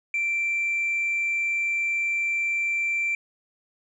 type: tone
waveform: sine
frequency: 2349 Hz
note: D7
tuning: in tune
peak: -21 dBFS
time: 0.14-3.15 s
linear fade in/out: 2 ms
effects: tanh soft clip ceiling -20 dBFS